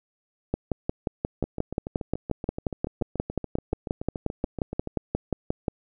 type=two click trains; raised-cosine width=2 ms; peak=-18 / -11 dBFS; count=25 / 30; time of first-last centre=1.44-4.873 / 0.54-5.682 s; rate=6.99 / 5.64 Hz; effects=none